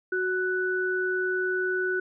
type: tone pair together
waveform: sine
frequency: 370 / 1485.1 Hz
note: F#4 / F#6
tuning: 0 / +6 cents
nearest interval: 2 octaves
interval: 2406 cents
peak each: -27 dBFS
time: 0.12-2 s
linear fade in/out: 5 ms
effects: none